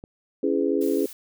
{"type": "click", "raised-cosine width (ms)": 2, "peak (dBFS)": -26, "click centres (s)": 0.039}
{"type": "chord", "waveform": "sine", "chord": "C# minor seventh", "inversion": "none", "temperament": "just", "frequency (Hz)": [277.2, 332.6, 415.8, 498.9], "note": ["C#4", "E4", "G#4", "B4"], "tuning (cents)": [0, 16, 2, 17], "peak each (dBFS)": [-25, -26, -24, -29], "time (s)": [0.43, 1.06], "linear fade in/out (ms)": 5}
{"type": "noise", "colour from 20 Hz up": "blue", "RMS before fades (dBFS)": -41, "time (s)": [0.81, 1.13], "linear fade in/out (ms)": 2}
{"effects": []}